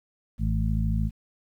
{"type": "harmonic tone with a mistuned harmonic", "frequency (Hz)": 53.5, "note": "A1", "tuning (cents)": -48, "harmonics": [1, 2, 3, 4], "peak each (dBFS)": [-25, -28, -30, -31], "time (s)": [0.38, 1.11], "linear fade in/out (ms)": 50, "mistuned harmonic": 4, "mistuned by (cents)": 24, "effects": ["10-bit"]}